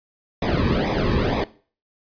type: noise with flanger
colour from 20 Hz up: brown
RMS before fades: -21 dBFS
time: 0.42-1.44 s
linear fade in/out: 2 ms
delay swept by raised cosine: 0.67 to 1.45 ms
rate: 2.1 Hz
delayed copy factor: -0.9
effects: noise-tail reverb RT60 0.4 s tail -18 dB re dry + resampled to 11025 Hz